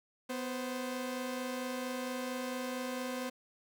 sawtooth tone pair together, 249.3 / 523 Hz, B3 / C5, +16 / -1 cents, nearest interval octave + minor second, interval 1283 cents, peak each -34 / -36 dBFS, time 0.29-3.3 s, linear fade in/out 10 ms, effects none

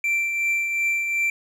triangle tone with tremolo, 2349 Hz, D7, in tune, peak -17 dBFS, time 0.04-1.3 s, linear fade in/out 2 ms, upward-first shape triangle, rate 2.7 Hz, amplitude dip 45%, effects none

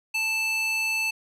square tone with high-pass filter, 880 Hz, A5, in tune, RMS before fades -26 dBFS, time 0.14-1.11 s, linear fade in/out 10 ms, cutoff 2300 Hz, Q 3.6, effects resampled to 32000 Hz

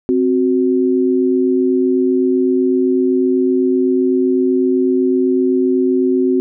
sine tone pair together, 261.6 / 369.5 Hz, C4 / F#4, 0 / -2 cents, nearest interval tritone, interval 598 cents, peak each -14 dBFS, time 0.09-6.4 s, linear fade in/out 0 ms, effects none

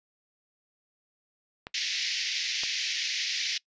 clicks, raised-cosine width 0.3 ms, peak -21 dBFS, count 2, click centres 1.669 / 2.635 s
white band-pass noise, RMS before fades -31 dBFS, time 1.74-3.58 s, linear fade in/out 5 ms, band 1900 to 5800 Hz, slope 48 dB/octave
effects noise-tail reverb RT60 0.1 s tail -23 dB re dry + resampled to 16000 Hz

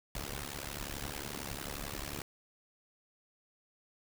pink noise with amplitude modulation, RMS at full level -37 dBFS, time 0.15-2.22 s, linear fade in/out 2 ms, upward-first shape sine, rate 71.2 Hz, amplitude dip 95%, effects none

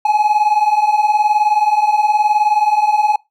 triangle beating tone pair, 830.6 / 849.6 Hz, G#5 / G#5, 0 / +39 cents, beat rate 19 Hz, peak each -14 / -11 dBFS, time 0.05-3.16 s, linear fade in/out 5 ms, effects noise-tail reverb RT60 0.2 s tail -23 dB re dry

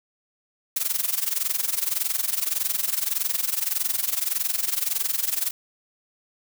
blue noise with amplitude modulation, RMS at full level -22 dBFS, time 0.76-5.51 s, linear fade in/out 5 ms, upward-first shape sine, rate 21.7 Hz, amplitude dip 85%, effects none

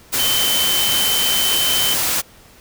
sine tone in noise, 3072 Hz, G7, 36 cents flat, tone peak -18 dBFS, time 0.18-1.95 s, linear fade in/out 20 ms, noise white, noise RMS -19 dBFS, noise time 0.12-2.22 s, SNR -2 dB, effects pink hiss -47 dBFS RMS until 2.6 s

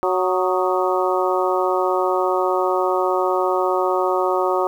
harmonic tone with a mistuned harmonic, 185 Hz, F#3, in tune, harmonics 2 / 3 / 4 / 5 / 6 / 7, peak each -21 / -23 / -24 / -25 / -26 / -26 dBFS, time 0.03-4.67 s, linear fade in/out 0 ms, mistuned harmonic 7, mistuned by -66 cents, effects 8-bit

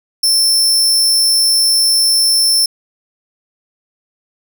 sawtooth tone, 5350 Hz, E8, 25 cents sharp, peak -7 dBFS, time 0.23-2.66 s, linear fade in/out 5 ms, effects none

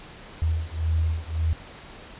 sine beating tone pair, 79.7 / 81.5 Hz, D#2 / E2, +42 / -19 cents, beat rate 1.8 Hz, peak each -25 dBFS, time 0.42-1.53 s, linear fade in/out 0 ms, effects pink hiss -44 dBFS RMS until 2.19 s + resampled to 8000 Hz

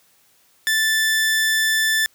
sawtooth tone, 1760 Hz, A6, in tune, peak -13 dBFS, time 0.67-2.06 s, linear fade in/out 0 ms, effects white hiss -58 dBFS RMS until 2.14 s + high-pass 60 Hz 12 dB/octave

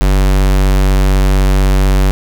square tone, 47.93 Hz, G1, 38 cents flat, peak -8 dBFS, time 0.01-2.11 s, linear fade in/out 0 ms, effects none

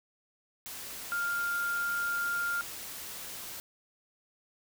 sine tone in noise, 1400 Hz, F6, 4 cents sharp, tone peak -29 dBFS, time 1.12-2.61 s, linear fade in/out 0 ms, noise white, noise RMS -42 dBFS, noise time 0.66-3.6 s, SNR +10 dB, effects none

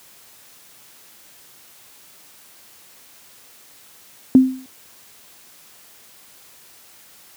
sine tone with exponential decay, 260 Hz, C4, 11 cents flat, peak -3 dBFS, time 4.35-4.66 s, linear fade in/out 1 ms, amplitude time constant 67 ms, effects white hiss -48 dBFS RMS until 7.36 s + high-pass 80 Hz 12 dB/octave

